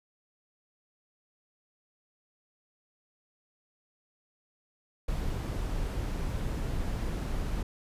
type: noise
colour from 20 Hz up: brown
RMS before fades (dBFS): -32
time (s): 5.08-7.63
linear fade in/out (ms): 5
effects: resampled to 32000 Hz